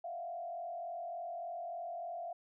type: tone with frequency modulation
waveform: sine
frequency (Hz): 691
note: F5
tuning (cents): -19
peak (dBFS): -39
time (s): 0.04-2.33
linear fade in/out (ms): 5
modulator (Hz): 43.4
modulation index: 0.83
effects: none